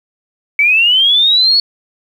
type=linear sweep; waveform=sine; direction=up; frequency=2249 to 4435 Hz; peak=-7 dBFS; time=0.59-1.6 s; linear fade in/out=2 ms; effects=7-bit